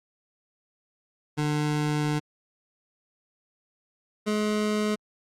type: tone pair in turn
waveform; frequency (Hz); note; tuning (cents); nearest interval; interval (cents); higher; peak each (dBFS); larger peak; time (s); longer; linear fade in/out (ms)
25% pulse; 149.7 / 211.7; D3 / G#3; +33 / +33; tritone; 600; second; -20; neither; 1.37-2.2 / 4.26-4.96; first; 20
effects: low-pass 9000 Hz 12 dB/octave + Opus 48 kbps